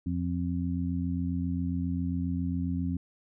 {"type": "harmonic tone", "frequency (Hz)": 87.4, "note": "F2", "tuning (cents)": 2, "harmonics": [1, 2, 3], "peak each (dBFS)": [-32, -32, -32], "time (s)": [0.06, 2.97], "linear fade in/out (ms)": 5, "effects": []}